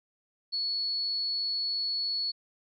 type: tone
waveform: sine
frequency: 4397 Hz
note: C#8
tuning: 15 cents flat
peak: -28 dBFS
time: 0.52-2.32 s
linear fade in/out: 20 ms
effects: none